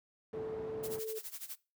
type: tone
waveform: sine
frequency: 440 Hz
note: A4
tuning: in tune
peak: -37 dBFS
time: 0.33-1.19 s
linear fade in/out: 10 ms
type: low-pass noise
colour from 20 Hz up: white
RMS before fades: -47 dBFS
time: 0.33-0.99 s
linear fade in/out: 2 ms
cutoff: 540 Hz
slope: 12 dB/octave
type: noise with tremolo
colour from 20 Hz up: blue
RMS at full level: -42 dBFS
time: 0.83-1.56 s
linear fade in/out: 10 ms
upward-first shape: sine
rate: 12 Hz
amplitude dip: 85%
effects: noise-tail reverb RT60 0.3 s tail -22 dB re dry + high-pass 80 Hz 12 dB/octave